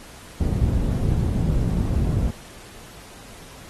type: low-pass noise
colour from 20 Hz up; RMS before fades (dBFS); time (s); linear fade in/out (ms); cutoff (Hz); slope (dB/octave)
white; -21; 0.4-2.31; 10; 130; 12
effects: pink hiss -44 dBFS RMS until 3.69 s + AAC 32 kbps